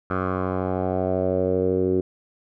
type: tone with low-pass filter sweep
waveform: 10% pulse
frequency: 92.8 Hz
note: F#2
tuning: 6 cents sharp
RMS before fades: -23 dBFS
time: 0.1-2.01 s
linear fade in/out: 5 ms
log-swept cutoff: 1300 to 370 Hz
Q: 3.9
effects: none